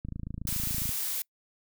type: click train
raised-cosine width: 5 ms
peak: -24 dBFS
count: 24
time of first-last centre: 0.05-0.892 s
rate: 27.3 Hz
type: noise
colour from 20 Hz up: blue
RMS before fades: -32 dBFS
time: 0.47-1.22 s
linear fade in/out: 2 ms
effects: noise-tail reverb RT60 0.1 s tail -26 dB re dry